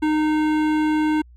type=tone with hard clipping; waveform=sine; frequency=307.3 Hz; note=D#4; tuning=21 cents flat; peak=-19 dBFS; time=0.02-1.22 s; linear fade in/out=10 ms; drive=15 dB; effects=added 60 Hz sine -44 dBFS peak until 1.36 s

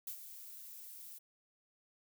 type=noise with ADSR envelope; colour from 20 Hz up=violet; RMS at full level=-41 dBFS; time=0.07-1.19 s; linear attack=4 ms; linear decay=85 ms; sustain=-10 dB; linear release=14 ms; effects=none

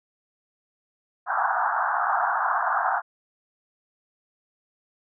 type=band-pass noise; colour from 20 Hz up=pink; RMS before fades=-24 dBFS; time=1.26-3.02 s; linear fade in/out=50 ms; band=690 to 1600 Hz; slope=96 dB/octave; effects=none

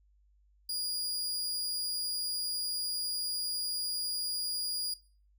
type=tone; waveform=sawtooth; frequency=4862 Hz; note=D#8; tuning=41 cents flat; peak=-30 dBFS; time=0.69-4.94 s; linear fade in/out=5 ms; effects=noise-tail reverb RT60 0.4 s tail -19 dB re dry + added 50 Hz sine -63 dBFS peak until 5.38 s

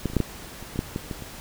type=clicks; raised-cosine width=3 ms; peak=-11 / -25 / -23 / -7 / -9 / -26 / -20 / -10 / -14 / -17 / -24 dBFS; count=11; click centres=0.057 / 0.1 / 0.135 / 0.167 / 0.203 / 0.626 / 0.759 / 0.791 / 0.961 / 1.112 / 1.223 s; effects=pink hiss -41 dBFS RMS until 1.4 s

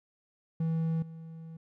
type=tone with level steps; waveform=triangle; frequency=162.6 Hz; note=E3; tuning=23 cents flat; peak=-25 / -40 dBFS; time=0.6-1.57 s; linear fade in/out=5 ms; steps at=1.02 s; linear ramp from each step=5 ms; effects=none

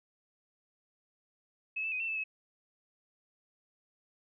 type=tone with pitch steps; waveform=sine; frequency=2585 / 2641 / 2509 / 2687 / 2630 / 2578 Hz; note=E7 / E7 / D#7 / E7 / E7 / E7; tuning=-34 / +3 / +14 / +33 / -5 / -39 cents; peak=-32 dBFS; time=1.76-2.24 s; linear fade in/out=10 ms; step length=80 ms; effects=none

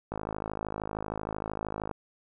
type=click train; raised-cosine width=1 ms; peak=-19 dBFS; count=96; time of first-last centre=0.12-1.912 s; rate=53 Hz; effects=none

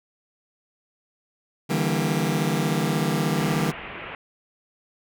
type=chord; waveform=sawtooth; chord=E half-diminished seventh; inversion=third; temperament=just; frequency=148.33 / 164.81 / 197.78 / 237.3 Hz; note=D3 / E3 / G3 / Bb3; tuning=+18 / 0 / +16 / +31 cents; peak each=-22 / -22 / -23 / -25 dBFS; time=1.69-3.72 s; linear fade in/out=20 ms
type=low-pass noise; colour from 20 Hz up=white; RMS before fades=-37 dBFS; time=3.37-4.15 s; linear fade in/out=0 ms; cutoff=2800 Hz; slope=48 dB/octave
effects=none

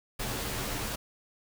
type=noise with comb filter; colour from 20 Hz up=pink; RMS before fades=-34 dBFS; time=0.19-0.96 s; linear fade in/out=10 ms; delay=12 ms; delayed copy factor=-0.7; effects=none

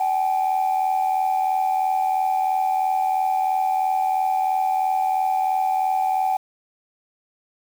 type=tone pair together; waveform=sine; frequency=761 / 844 Hz; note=F#5 / G#5; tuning=+48 / +28 cents; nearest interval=major second; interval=180 cents; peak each=-18 / -23 dBFS; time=0-6.37 s; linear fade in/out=5 ms; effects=tanh soft clip ceiling -14 dBFS + 7-bit

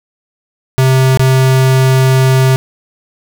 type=tone with dropouts; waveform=square; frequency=131.3 Hz; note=C3; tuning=6 cents sharp; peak=-7 dBFS; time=0.78-2.56 s; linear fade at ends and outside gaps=0 ms; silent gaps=1.173-1.195 s; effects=none

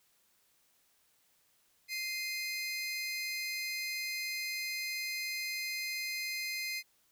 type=tone pair together; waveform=25% pulse; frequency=2088 / 2489 Hz; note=C7 / D#7; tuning=-4 / 0 cents; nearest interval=minor third; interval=304 cents; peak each=-33 / -37 dBFS; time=1.88-6.83 s; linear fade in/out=50 ms; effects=white hiss -71 dBFS RMS until 7.11 s

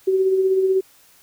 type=tone with tremolo; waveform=sine; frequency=380 Hz; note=F#4; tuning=46 cents sharp; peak=-13 dBFS; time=0.07-0.81 s; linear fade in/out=10 ms; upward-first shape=sine; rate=16 Hz; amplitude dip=40%; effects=white hiss -53 dBFS RMS until 1.22 s

